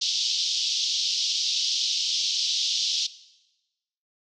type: band-pass noise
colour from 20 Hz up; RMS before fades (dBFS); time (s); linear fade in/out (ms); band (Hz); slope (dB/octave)
white; -26; 0.01-3.07; 10; 3100 to 5700; 48
effects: noise-tail reverb RT60 1.0 s tail -17 dB re dry